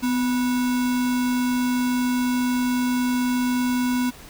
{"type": "tone with sample-and-hold", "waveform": "sine", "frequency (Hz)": 250, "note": "B3", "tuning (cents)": 21, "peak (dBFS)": -19, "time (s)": [0.02, 4.11], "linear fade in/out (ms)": 20, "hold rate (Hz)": 1225, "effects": ["pink hiss -44 dBFS RMS until 4.29 s"]}